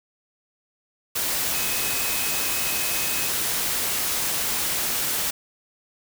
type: tone in noise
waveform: sine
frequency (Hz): 2544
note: D#7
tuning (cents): +38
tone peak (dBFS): -33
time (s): 1.53-3.29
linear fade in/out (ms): 10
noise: white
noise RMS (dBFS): -25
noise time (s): 1.15-5.31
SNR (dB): -11
effects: none